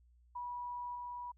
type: tone with level steps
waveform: sine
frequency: 975 Hz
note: B5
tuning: 23 cents flat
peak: -39 / -41 dBFS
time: 0.35-1.32 s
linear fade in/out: 10 ms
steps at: 0.95 s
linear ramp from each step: 5 ms
effects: added 60 Hz sine -63 dBFS peak until 1.37 s